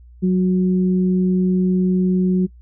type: tone pair together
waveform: sine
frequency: 184.87 / 365.6 Hz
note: F#3 / F#4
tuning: -1 / -21 cents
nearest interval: octave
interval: 1180 cents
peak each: -14 / -23 dBFS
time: 0.22-2.47 s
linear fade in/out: 20 ms
effects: noise-tail reverb RT60 0.1 s tail -24 dB re dry + added 60 Hz sine -41 dBFS peak until 2.61 s